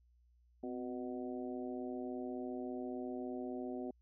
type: harmonic tone with a mistuned harmonic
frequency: 123.47 Hz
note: B2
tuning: in tune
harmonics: 2 / 3 / 4 / 5 / 6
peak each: -42 / -44 / -51 / -49 / -51 dBFS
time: 0.63-3.91 s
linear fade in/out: 5 ms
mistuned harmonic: 2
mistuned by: +60 cents
effects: added 60 Hz sine -66 dBFS peak until 4.01 s